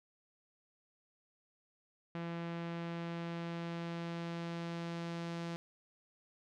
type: tone with low-pass filter sweep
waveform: sawtooth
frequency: 169.1 Hz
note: E3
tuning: 44 cents sharp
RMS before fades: -41 dBFS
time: 2.15-5.56 s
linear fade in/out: 0 ms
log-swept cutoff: 2700 to 5200 Hz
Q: 0.94
effects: none